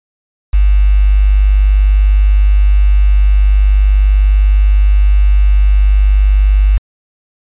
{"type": "tone with quantisation", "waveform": "sine", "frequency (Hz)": 49.79, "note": "G1", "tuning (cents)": 28, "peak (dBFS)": -5, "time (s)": [0.53, 6.78], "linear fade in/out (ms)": 10, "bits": 5, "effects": ["resampled to 8000 Hz"]}